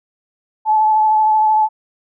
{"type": "tone with vibrato", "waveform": "sine", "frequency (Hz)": 864, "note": "A5", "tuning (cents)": -32, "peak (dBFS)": -10, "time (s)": [0.65, 1.69], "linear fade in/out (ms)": 50, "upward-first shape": "sine", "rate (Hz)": 13, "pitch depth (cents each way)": 18, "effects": []}